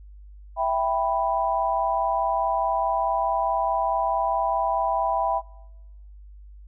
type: chord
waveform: sine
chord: E minor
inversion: none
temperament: equal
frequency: 659.3 / 784 / 987.8 Hz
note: E5 / G5 / B5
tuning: 0 / 0 / 0 cents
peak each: -25 dBFS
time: 0.56-5.42 s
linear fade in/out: 50 ms
effects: noise-tail reverb RT60 1.0 s tail -24 dB re dry + added 50 Hz sine -42 dBFS peak until 6.67 s